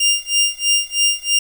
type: tone with tremolo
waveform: 20% pulse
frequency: 2800 Hz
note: F7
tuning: 4 cents sharp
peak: -7 dBFS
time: 0-1.39 s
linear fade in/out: 5 ms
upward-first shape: sine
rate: 3.1 Hz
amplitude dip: 95%
effects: 7-bit